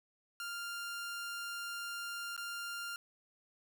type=tone with dropouts; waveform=sawtooth; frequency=1396.9 Hz; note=F6; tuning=in tune; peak=-36 dBFS; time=0.4-2.96 s; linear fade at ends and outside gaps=1 ms; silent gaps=2.365-2.377 s; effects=none